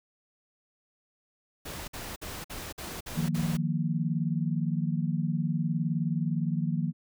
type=noise bursts; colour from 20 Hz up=pink; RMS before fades=-39 dBFS; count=7; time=1.65-3.572 s; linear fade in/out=10 ms; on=230 ms; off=52 ms
type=chord; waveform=sine; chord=Eb suspended second; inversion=none; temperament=just; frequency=155.56 / 175.01 / 233.3 Hz; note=Eb3 / F3 / Bb3; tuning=0 / +4 / +2 cents; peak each=-29 / -30 / -33 dBFS; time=3.14-6.93 s; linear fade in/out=50 ms
effects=none